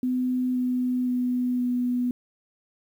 sine tone with pitch steps, 252.7 / 250.7 / 248.6 / 246.6 Hz, B3 / B3 / B3 / B3, +40 / +26 / +12 / -2 cents, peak -22 dBFS, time 0.03-2.11 s, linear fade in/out 2 ms, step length 520 ms, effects 9-bit

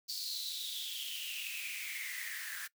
white noise with high-pass filter sweep, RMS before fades -41 dBFS, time 0.08-2.68 s, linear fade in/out 20 ms, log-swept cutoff 4600 to 1600 Hz, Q 9.1, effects noise-tail reverb RT60 0.1 s tail -20 dB re dry

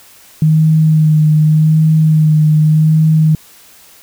sine tone with vibrato, 155.56 Hz, D#3, in tune, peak -6 dBFS, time 0.42-3.35 s, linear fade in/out 2 ms, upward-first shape sine, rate 0.85 Hz, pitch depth 23 cents each way, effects white hiss -42 dBFS RMS until 4.02 s

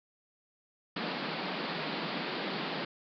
pink band-pass noise, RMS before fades -36 dBFS, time 0.96-2.85 s, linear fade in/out 5 ms, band 150 to 4800 Hz, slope 96 dB/octave, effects none

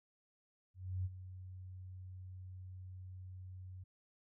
sine tone with ADSR envelope, 92.5 Hz, F#2, in tune, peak -34 dBFS, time 0.74-3.84 s, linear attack 310 ms, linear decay 35 ms, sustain -13 dB, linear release 10 ms, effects none

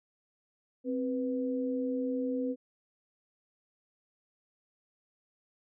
sine tone pair together, 261.6 / 493.9 Hz, C4 / B4, 0 / 0 cents, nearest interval major seventh, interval 1100 cents, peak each -31 / -34 dBFS, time 0.84-2.56 s, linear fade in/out 50 ms, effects none

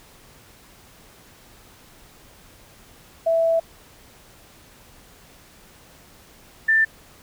sine tone pair in turn, 659.3 / 1779.5 Hz, E5 / A6, 0 / +19 cents, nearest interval octave + perfect fourth, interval 1719 cents, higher second, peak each -16 / -14 dBFS, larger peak second, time 3.26-3.6 / 6.68-6.85 s, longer first, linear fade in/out 10 ms, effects pink hiss -50 dBFS RMS until 7.22 s

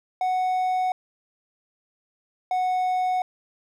triangle tone pair in turn, 740 / 736.9 Hz, F#5 / F#5, 0 / -7 cents, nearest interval unison, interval 7 cents, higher first, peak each -19 dBFS, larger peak neither, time 0.21-0.92 / 2.51-3.22 s, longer neither, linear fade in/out 2 ms, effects none

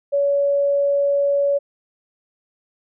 sine tone, 565 Hz, C#5, 33 cents sharp, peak -15 dBFS, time 0.12-1.59 s, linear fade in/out 20 ms, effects none

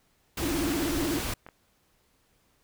pink noise, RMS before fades -32 dBFS, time 0.37-1.34 s, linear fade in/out 5 ms
sine tone with vibrato, 311.1 Hz, D#4, in tune, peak -27 dBFS, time 0.42-1.19 s, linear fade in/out 5 ms, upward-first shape square, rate 16 Hz, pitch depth 160 cents each way
clicks, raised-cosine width 0.5 ms, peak -29 / -30 dBFS, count 2, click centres 1.465 / 1.488 s
effects pink hiss -68 dBFS RMS until 2.63 s

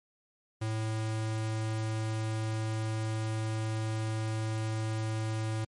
square tone, 110 Hz, A2, in tune, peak -31 dBFS, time 0.61-5.65 s, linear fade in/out 10 ms, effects MP3 48 kbps

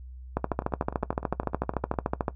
two click trains, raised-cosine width 1 ms, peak -11 / -22 dBFS, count 27 / 15, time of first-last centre 0.37-2.282 / 0.52-1.94 s, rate 13.6 / 9.86 Hz, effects noise-tail reverb RT60 0.1 s tail -17 dB re dry + added 63 Hz sine -40 dBFS peak until 2.35 s

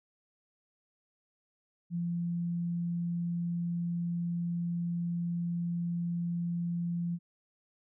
sine tone, 171.9 Hz, F3, 27 cents flat, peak -30 dBFS, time 1.9-7.19 s, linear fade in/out 50 ms, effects none

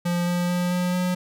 square tone with pitch steps, 174.61 / 176.13 / 177.66 / 179.21 / 180.77 Hz, F3 / F3 / F3 / F3 / F#3, 0 / +15 / +30 / +45 / -40 cents, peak -22 dBFS, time 0.05-1.15 s, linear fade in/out 10 ms, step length 220 ms, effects none

